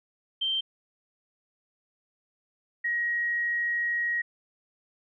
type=tone pair in turn; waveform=sine; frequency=3136 / 1893.4 Hz; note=G7 / A#6; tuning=0 / +26 cents; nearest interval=major sixth; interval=874 cents; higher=first; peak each=-25 dBFS; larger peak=neither; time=0.41-0.61 / 2.84-4.22 s; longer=second; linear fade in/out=10 ms; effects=none